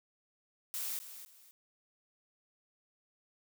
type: noise with echo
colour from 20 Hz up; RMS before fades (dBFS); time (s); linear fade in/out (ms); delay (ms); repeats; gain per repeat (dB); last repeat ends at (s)
blue; -38; 0.74-0.99; 0; 260; 2; -11; 1.51
effects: none